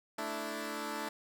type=chord; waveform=10% pulse; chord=A suspended fourth; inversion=none; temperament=equal; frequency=220 / 293.7 / 329.6 Hz; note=A3 / D4 / E4; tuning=0 / 0 / 0 cents; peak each=-33 / -32 / -34 dBFS; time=0.18-1.09 s; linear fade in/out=5 ms; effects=none